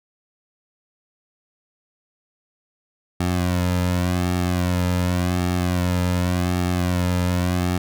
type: tone with flanger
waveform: sawtooth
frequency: 89.5 Hz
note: F2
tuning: 43 cents sharp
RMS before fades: -21 dBFS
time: 3.2-7.78 s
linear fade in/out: 5 ms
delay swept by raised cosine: 2 to 2.69 ms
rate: 0.88 Hz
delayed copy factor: -0.85
effects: none